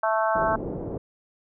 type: harmonic tone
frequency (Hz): 220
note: A3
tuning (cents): 0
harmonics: 3 / 4 / 5 / 6 / 7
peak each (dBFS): -24 / -26 / -28 / -30 / -31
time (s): 0.03-0.56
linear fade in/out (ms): 5
type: low-pass noise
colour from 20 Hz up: white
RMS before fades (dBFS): -32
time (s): 0.35-0.98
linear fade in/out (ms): 5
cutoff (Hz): 540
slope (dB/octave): 24
effects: none

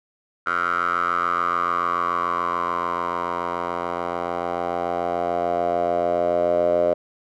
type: tone with band-pass filter sweep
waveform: 10% pulse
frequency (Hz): 86.9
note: F2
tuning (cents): -8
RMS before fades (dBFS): -23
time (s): 0.46-6.94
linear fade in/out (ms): 10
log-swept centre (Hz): 1400 to 590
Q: 7.3
effects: none

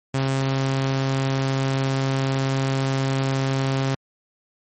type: tone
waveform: sawtooth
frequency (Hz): 134.5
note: C3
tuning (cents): +48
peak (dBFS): -16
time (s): 0.14-3.95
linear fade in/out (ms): 5
effects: MP3 32 kbps

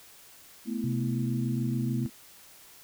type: chord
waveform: sine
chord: A suspended second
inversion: none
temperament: equal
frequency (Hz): 220 / 246.9 / 329.6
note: A3 / B3 / E4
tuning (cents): 0 / 0 / 0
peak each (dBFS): -32 / -33 / -38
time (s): 0.65-2.1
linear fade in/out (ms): 50
type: tone with vibrato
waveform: sine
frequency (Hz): 129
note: C3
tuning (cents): -24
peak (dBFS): -29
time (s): 0.84-2.06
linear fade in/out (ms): 0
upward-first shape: triangle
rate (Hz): 6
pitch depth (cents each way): 18
effects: white hiss -53 dBFS RMS until 2.83 s

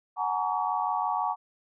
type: tone cluster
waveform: sine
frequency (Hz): 741 / 841 / 927 / 1134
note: F#5 / G#5 / A#5 / C#6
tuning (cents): +2 / +22 / -10 / +39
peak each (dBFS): -31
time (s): 0.16-1.36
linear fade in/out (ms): 50
effects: none

